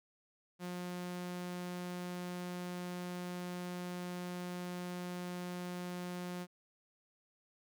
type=tone; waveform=sawtooth; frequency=178.4 Hz; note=F3; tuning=37 cents sharp; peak=-36 dBFS; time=0.59-6.47 s; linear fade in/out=50 ms; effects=none